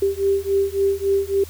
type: beating tone pair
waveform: sine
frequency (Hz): 392 / 395.6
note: G4 / G4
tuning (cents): 0 / +16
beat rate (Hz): 3.6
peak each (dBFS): -20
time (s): 0.02-1.44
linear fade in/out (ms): 5
effects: added 80 Hz sine -37 dBFS peak until 1.49 s + white hiss -43 dBFS RMS until 1.49 s